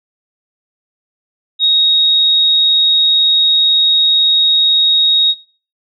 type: tone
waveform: sine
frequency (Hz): 3762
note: A#7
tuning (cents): +15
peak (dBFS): -7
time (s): 1.59-5.35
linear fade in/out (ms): 50
effects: noise-tail reverb RT60 0.4 s tail -20 dB re dry